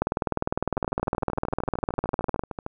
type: two click trains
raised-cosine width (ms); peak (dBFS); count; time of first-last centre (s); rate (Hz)
1; -17 / -9; 26 / 48; 0.77-2.664 / 0.02-2.394; 13.2 / 19.8
effects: none